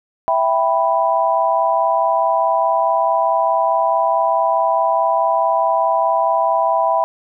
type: chord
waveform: sine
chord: E minor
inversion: none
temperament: equal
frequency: 659.3 / 784 / 987.8 Hz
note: E5 / G5 / B5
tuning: 0 / 0 / 0 cents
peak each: -17 / -19 / -17 dBFS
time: 0.28-7.04 s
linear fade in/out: 0 ms
effects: none